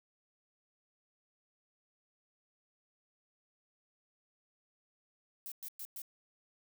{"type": "noise bursts", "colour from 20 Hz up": "violet", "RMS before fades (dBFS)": -44, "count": 4, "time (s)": [5.46, 6.018], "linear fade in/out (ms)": 0, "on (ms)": 57, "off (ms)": 110, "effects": []}